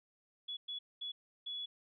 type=tone bursts at uneven times; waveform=sine; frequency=3395 Hz; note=G#7; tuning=37 cents sharp; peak=-39 dBFS; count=4; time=0.48-0.57 / 0.68-0.79 / 1.01-1.12 / 1.46-1.66 s; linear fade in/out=10 ms; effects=none